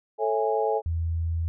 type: chord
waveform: sine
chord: A major seventh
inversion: none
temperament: just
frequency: 440 / 550 / 660 / 825 Hz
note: A4 / C#5 / E5 / G#5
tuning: 0 / -14 / +2 / -12 cents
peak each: -25 / -30 / -30 / -27 dBFS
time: 0.18-0.82 s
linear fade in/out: 50 ms
type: tone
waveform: sine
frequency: 82.8 Hz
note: E2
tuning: 8 cents sharp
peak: -24 dBFS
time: 0.86-1.48 s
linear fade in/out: 0 ms
effects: none